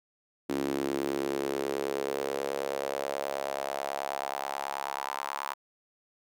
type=tone with high-pass filter sweep; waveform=sawtooth; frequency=69.3 Hz; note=C#2; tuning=in tune; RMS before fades=-33 dBFS; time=0.49-5.54 s; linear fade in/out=10 ms; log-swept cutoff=300 to 1000 Hz; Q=3.5; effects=none